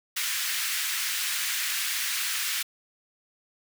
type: high-pass noise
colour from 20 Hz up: pink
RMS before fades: -29 dBFS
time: 0.16-2.63 s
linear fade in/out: 10 ms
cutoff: 1600 Hz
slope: 24 dB/octave
effects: none